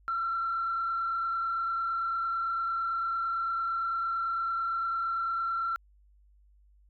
sine tone with frequency modulation, 1353 Hz, E6, 45 cents sharp, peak -27 dBFS, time 0.08-5.76 s, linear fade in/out 0 ms, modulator 28.9 Hz, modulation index 0.91, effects tanh soft clip ceiling -23 dBFS + added 50 Hz sine -58 dBFS peak until 6.89 s

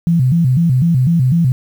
sine tone with vibrato, 147.2 Hz, D3, 4 cents sharp, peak -9 dBFS, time 0.07-1.52 s, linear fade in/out 0 ms, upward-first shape square, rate 4 Hz, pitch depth 240 cents each way, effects 7-bit

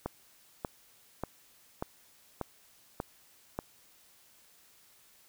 click train, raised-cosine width 1 ms, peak -19 dBFS, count 7, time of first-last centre 0.06-3.589 s, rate 1.7 Hz, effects white hiss -62 dBFS RMS until 5.28 s

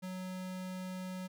square tone, 185 Hz, F#3, in tune, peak -40 dBFS, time 0.02-1.28 s, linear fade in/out 20 ms, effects none

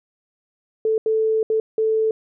sine tone bursts at uneven times, 440 Hz, A4, in tune, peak -16 dBFS, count 4, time 0.85-0.98 / 1.06-1.43 / 1.5-1.6 / 1.78-2.11 s, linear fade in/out 2 ms, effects none

